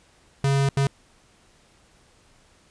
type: tone bursts at uneven times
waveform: square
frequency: 138.1 Hz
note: C#3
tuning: 6 cents flat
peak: -19 dBFS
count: 2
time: 0.44-0.69 / 0.77-0.87 s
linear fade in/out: 2 ms
effects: pink hiss -58 dBFS RMS until 2.7 s + resampled to 22050 Hz